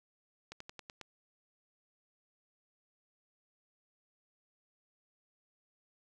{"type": "slowing click train", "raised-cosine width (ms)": 0.2, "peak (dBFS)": -28, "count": 6, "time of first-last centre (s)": [0.52, 1.013], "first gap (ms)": 84, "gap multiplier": 1.08, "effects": []}